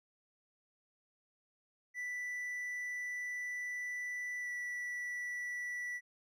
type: tone with pitch glide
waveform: triangle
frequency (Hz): 1975.5 to 1958.5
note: B6 to B6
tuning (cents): 0 to -15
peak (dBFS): -36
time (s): 1.94-6.01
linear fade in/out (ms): 50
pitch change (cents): -15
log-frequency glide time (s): 4.4-4.49
effects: none